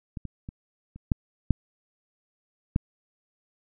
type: clicks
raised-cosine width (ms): 5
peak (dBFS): -22 / -23 / -24 / -30 / -9 / -7 / -10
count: 7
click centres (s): 0.172 / 0.253 / 0.489 / 0.96 / 1.118 / 1.507 / 2.761
effects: none